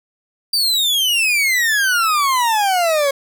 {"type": "exponential sweep", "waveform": "40% pulse", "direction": "down", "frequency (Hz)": [4717, 545], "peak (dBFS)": -13, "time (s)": [0.53, 3.11], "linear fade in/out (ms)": 5, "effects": []}